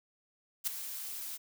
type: noise with ADSR envelope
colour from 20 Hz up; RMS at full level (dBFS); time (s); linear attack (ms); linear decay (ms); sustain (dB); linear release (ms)
blue; -30; 0.64-1.38; 31; 9; -11; 26
effects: none